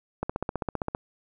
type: click train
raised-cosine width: 1 ms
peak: -14 dBFS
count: 12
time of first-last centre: 0.23-0.949 s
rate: 15.3 Hz
effects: none